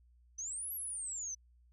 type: exponential two-way sweep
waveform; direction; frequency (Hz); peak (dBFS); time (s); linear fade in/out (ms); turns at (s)
sine; up then down; 5980 to 11840 to 5980; -38; 0.38-1.35; 10; 0.73
effects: added 60 Hz sine -62 dBFS peak until 1.72 s